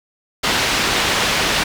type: low-pass noise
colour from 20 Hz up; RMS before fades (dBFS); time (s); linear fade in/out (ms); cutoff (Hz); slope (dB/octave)
white; -18; 0.43-1.64; 10; 3800; 12
effects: none